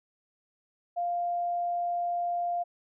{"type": "tone", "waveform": "sine", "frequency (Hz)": 698.5, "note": "F5", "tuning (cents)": 0, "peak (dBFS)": -27, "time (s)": [0.96, 2.64], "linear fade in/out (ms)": 20, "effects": []}